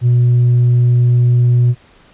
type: tone with tanh clipping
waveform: triangle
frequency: 121.9 Hz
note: B2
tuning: 22 cents flat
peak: -8 dBFS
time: 0.01-1.75 s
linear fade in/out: 50 ms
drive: 6 dB
effects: pink hiss -47 dBFS RMS until 2.13 s + resampled to 8000 Hz